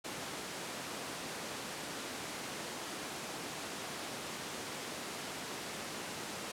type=high-pass noise; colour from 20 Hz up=pink; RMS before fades=-42 dBFS; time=0.04-6.52 s; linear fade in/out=10 ms; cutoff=210 Hz; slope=12 dB/octave; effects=low-pass 10000 Hz 12 dB/octave